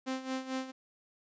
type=tone with tremolo; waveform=sawtooth; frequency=261.6 Hz; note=C4; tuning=in tune; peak=-28 dBFS; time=0.06-0.72 s; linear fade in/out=20 ms; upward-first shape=sine; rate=4.5 Hz; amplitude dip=75%; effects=resampled to 16000 Hz